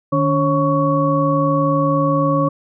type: tone cluster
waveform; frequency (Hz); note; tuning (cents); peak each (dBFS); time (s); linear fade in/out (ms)
sine; 152.9 / 285.1 / 546 / 1118; D#3 / C#4 / C#5 / C#6; -30 / +49 / -26 / +14; -19; 0.12-2.49; 10
effects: none